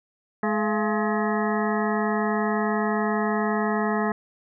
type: harmonic tone with a mistuned harmonic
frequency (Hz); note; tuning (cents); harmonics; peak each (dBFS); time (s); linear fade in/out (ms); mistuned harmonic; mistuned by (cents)
211.7; G#3; +33; 1 / 2 / 3 / 4 / 5 / 6 / 8 / 9; -25 / -28 / -30 / -31 / -32 / -33 / -34 / -35; 0.43-4.12; 2; 3; +120
effects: none